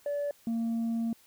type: tone pair in turn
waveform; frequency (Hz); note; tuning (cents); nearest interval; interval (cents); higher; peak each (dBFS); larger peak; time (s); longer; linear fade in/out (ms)
sine; 577 / 229.4; D5 / A#3; -31 / -28; octave + major third; 1597; first; -27 / -25; second; 0.06-0.31 / 0.47-1.13; second; 2
effects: tanh soft clip ceiling -27 dBFS + white hiss -61 dBFS RMS until 1.26 s